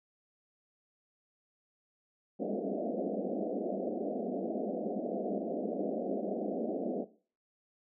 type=band-pass noise; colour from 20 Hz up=pink; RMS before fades=-35 dBFS; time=2.39-7.05 s; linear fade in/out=20 ms; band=190 to 710 Hz; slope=96 dB/octave; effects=noise-tail reverb RT60 0.4 s tail -17 dB re dry